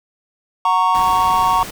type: chord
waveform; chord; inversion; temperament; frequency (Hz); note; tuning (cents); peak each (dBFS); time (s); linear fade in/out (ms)
triangle; F# major; none; just; 740 / 925 / 1110; F#5 / A#5 / C#6; 0 / -14 / +2; -19 / -14 / -14; 0.65-1.63; 2
type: noise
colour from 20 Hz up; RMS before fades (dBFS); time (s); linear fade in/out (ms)
pink; -30; 0.94-1.71; 10
effects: none